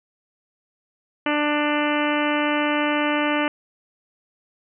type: harmonic tone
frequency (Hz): 296.2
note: D4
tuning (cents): +15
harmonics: 1 / 2 / 3 / 4 / 5 / 6 / 7 / 8 / 9 / 10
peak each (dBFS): -23 / -26 / -28 / -29 / -30 / -31 / -31 / -32 / -33 / -33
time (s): 1.26-3.48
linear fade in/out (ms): 2
effects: none